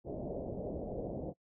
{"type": "low-pass noise", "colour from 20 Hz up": "white", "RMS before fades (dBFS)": -40, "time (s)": [0.04, 1.34], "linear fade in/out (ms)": 50, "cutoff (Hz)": 650, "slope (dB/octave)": 48, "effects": ["noise-tail reverb RT60 0.1 s tail -25 dB re dry"]}